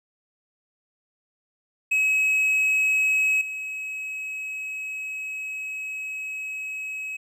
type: tone with level steps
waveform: triangle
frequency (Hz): 2559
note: D#7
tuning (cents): +48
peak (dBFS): -17 / -28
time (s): 1.91-7.17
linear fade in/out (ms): 10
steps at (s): 3.41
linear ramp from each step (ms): 5
effects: none